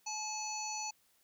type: harmonic tone with a mistuned harmonic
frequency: 857 Hz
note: A5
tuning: 46 cents flat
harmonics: 1 / 3 / 5 / 7 / 8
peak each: -41 / -46 / -46 / -41 / -47 dBFS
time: 0.06-0.91 s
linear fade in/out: 10 ms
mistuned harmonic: 5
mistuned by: +54 cents
effects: white hiss -71 dBFS RMS until 1.23 s